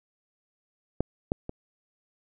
clicks, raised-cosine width 2 ms, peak -11 / -12 / -21 dBFS, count 3, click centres 1.006 / 1.319 / 1.494 s, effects none

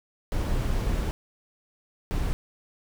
brown noise bursts at uneven times, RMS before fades -26 dBFS, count 2, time 0.32-1.11 / 2.11-2.33 s, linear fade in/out 0 ms, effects none

